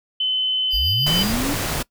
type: tone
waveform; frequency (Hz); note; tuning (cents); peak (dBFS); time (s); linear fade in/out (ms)
sine; 3040; F#7; +46; -18; 0.2-1.23; 5
type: tone with tremolo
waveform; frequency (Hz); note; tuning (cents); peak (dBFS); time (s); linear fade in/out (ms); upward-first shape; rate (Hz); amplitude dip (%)
square; 4822; D8; +45; -24; 0.7-1.34; 50; sine; 6.6; 50
type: linear sweep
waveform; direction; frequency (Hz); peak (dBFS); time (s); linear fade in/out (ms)
sine; up; 40.77 to 295.6; -22; 0.73-1.54; 10
type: noise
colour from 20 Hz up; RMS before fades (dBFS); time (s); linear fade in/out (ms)
pink; -24; 1.06-1.83; 10
effects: noise-tail reverb RT60 0.1 s tail -22 dB re dry